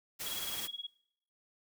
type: noise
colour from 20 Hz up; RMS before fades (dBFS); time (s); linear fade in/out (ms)
white; -40; 0.19-0.68; 20
type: tone with tremolo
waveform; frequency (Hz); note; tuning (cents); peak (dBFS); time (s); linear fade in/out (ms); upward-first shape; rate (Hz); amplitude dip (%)
sine; 3322; G#7; 0; -36; 0.26-0.87; 5; sine; 19; 95
effects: noise-tail reverb RT60 0.7 s tail -22 dB re dry